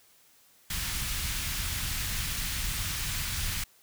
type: band-stop noise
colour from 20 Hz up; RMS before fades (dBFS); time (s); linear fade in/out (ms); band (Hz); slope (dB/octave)
pink; -32; 0.7-3.64; 5; 120 to 1800; 12
effects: white hiss -61 dBFS RMS until 3.82 s